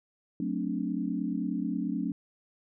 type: chord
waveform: sine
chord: D dominant seventh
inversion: first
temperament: just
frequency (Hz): 183.54 / 220.2 / 264.3 / 293.7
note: F#3 / A3 / C4 / D4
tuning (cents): -14 / +2 / +18 / 0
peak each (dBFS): -34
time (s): 0.4-2.12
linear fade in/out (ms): 2
effects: none